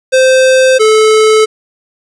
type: tone pair in turn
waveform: square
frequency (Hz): 520 / 434.4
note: C5 / A4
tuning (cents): -11 / -22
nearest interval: minor third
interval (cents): 311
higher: first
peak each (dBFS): -5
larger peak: neither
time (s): 0.12-0.79 / 0.79-1.46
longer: neither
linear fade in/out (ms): 20
effects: resampled to 22050 Hz + 7-bit